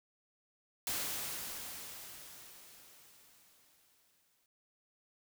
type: noise with exponential decay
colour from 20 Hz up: white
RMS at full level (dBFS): -36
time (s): 0.87-4.46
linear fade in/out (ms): 1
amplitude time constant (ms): 780
effects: none